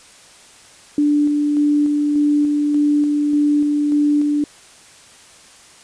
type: tone with tremolo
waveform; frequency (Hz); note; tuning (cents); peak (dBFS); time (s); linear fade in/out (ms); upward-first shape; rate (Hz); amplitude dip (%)
sine; 293.7; D4; 0; -12; 0.98-4.44; 2; square; 1.7; 25
effects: white hiss -45 dBFS RMS until 5.83 s + resampled to 22050 Hz